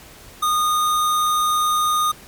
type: tone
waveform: square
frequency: 1229 Hz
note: D#6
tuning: 22 cents flat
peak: -17 dBFS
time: 0.42-2.12 s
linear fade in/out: 10 ms
effects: pink hiss -43 dBFS RMS until 2.27 s + MP3 96 kbps